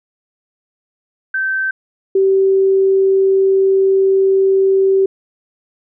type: tone pair in turn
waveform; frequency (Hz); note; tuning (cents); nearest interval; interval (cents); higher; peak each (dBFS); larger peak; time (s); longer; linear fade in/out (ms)
sine; 1549 / 386; G6 / G4; -21 / -27; 2 octaves; 2406; first; -15 / -9; second; 1.34-1.71 / 2.15-5.06; second; 5
effects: none